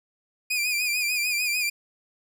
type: tone with vibrato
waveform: sawtooth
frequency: 2430 Hz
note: D#7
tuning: 42 cents flat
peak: -20 dBFS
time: 0.5-1.7 s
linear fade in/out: 10 ms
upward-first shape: sine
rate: 6.7 Hz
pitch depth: 64 cents each way
effects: none